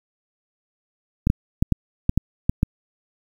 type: clicks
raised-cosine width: 5 ms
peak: -4 dBFS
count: 8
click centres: 1.271 / 1.301 / 1.625 / 1.723 / 2.094 / 2.176 / 2.495 / 2.631 s
effects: 7-bit